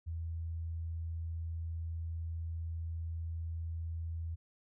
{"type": "tone", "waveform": "sine", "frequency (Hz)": 82.41, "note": "E2", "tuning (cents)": 0, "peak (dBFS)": -36, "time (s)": [0.06, 4.36], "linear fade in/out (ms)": 20, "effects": []}